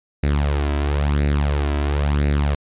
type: tone with flanger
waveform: sawtooth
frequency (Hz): 72.3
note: D2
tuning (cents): -27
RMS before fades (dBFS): -19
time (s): 0.23-2.55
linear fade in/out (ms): 5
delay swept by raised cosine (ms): 0.46 to 3.06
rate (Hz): 0.98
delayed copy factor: +0.65
effects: resampled to 8000 Hz